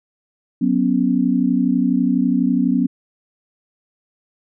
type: chord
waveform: sine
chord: F# suspended fourth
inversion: none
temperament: equal with one note detuned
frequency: 185 / 245.1 / 277.2 Hz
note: F#3 / B3 / C#4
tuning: 0 / -13 / 0 cents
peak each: -20 / -17 / -19 dBFS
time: 0.61-2.87 s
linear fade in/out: 10 ms
effects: none